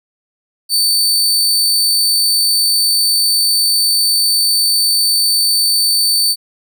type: tone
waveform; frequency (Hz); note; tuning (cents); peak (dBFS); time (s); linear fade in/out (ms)
sawtooth; 4548; C#8; +44; -8; 0.69-6.36; 50
effects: none